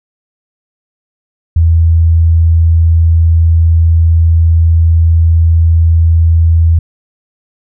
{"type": "tone", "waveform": "sine", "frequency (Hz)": 82.41, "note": "E2", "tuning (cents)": 0, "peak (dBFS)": -4, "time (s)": [1.56, 6.79], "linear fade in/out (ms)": 5, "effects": []}